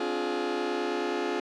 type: chord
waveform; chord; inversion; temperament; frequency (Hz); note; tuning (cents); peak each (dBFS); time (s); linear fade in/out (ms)
sawtooth; D half-diminished seventh; third; just; 264.3 / 293.7 / 352.4 / 422.9; C4 / D4 / F4 / Ab4; +18 / 0 / +16 / +31; -32 / -32 / -27 / -28; 0-1.4; 5
effects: low-pass 4000 Hz 12 dB/octave